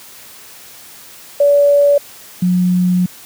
sine tone pair in turn, 573 / 180.48 Hz, D5 / F#3, -43 / -43 cents, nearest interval octave + minor sixth, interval 2000 cents, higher first, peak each -7 / -10 dBFS, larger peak first, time 1.4-1.98 / 2.42-3.06 s, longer second, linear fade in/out 5 ms, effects white hiss -38 dBFS RMS until 3.25 s + high-pass 80 Hz 12 dB/octave

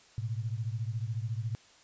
sine beating tone pair, 108.5 / 122.5 Hz, A2 / B2, -24 / -14 cents, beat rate 14 Hz, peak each -33 / -36 dBFS, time 0.18-1.55 s, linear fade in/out 0 ms, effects white hiss -59 dBFS RMS until 1.83 s + resampled to 16000 Hz

